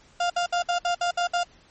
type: tone bursts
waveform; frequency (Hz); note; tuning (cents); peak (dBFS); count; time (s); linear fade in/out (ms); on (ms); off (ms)
35% pulse; 701; F5; +6; -20; 8; 0.2-1.434; 5; 100; 62
effects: pink hiss -56 dBFS RMS until 1.7 s + MP3 32 kbps